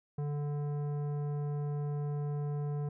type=tone with tanh clipping; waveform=sine; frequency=146 Hz; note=D3; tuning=10 cents flat; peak=-34 dBFS; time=0.18-2.89 s; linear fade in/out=5 ms; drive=13 dB; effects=none